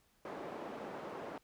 white band-pass noise, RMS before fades -45 dBFS, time 0.25-1.38 s, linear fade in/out 2 ms, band 230 to 700 Hz, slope 12 dB/octave, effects pink hiss -72 dBFS RMS until 1.43 s

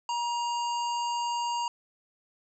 harmonic tone with a mistuned harmonic, 938 Hz, A#5, 11 cents sharp, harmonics 1 / 3 / 5 / 7 / 8, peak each -28 / -38 / -42 / -45 / -46 dBFS, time 0.09-1.68 s, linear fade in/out 2 ms, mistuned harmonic 1, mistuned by +23 cents, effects 11-bit

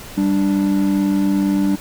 triangle tone pair together, 196 / 293.7 Hz, G3 / D4, 0 / 0 cents, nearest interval perfect fifth, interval 700 cents, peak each -15 dBFS, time 0.17-1.76 s, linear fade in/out 10 ms, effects pink hiss -36 dBFS RMS until 1.8 s

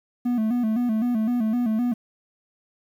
triangle tone with vibrato, 231 Hz, A#3, 16 cents flat, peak -18 dBFS, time 0.25-1.94 s, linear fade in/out 10 ms, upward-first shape square, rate 3.9 Hz, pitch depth 96 cents each way, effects 9-bit

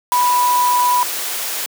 sine tone in noise, 985 Hz, B5, 5 cents flat, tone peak -12 dBFS, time 0.12-1.03 s, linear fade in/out 0 ms, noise white, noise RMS -23 dBFS, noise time 0.12-1.66 s, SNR +8 dB, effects high-pass 400 Hz 12 dB/octave

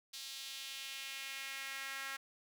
sawtooth tone with high-pass filter sweep, 271.1 Hz, C#4, 38 cents flat, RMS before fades -45 dBFS, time 0.13-2.17 s, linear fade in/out 10 ms, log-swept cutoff 4000 to 1600 Hz, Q 1.9, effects none

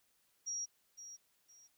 sine tone with echo, 5680 Hz, F8, 28 cents sharp, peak -37 dBFS, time 0.46-0.66 s, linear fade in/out 20 ms, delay 510 ms, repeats 2, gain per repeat -11 dB, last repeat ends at 1.68 s, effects white hiss -75 dBFS RMS until 1.77 s

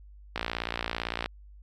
click train, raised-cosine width 0.3 ms, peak -13 dBFS, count 53, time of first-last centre 0.36-1.26 s, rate 57.8 Hz, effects added 50 Hz sine -47 dBFS peak until 1.62 s + MP3 96 kbps

